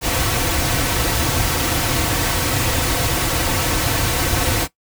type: noise with comb filter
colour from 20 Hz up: pink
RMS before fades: -19 dBFS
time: 0.01-4.68 s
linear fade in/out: 50 ms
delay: 4.9 ms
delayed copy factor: -0.6
effects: noise-tail reverb RT60 0.1 s tail -17 dB re dry